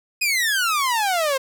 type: exponential sweep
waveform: sawtooth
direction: down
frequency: 2539 to 519 Hz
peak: -15 dBFS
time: 0.21-1.38 s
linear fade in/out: 10 ms
effects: none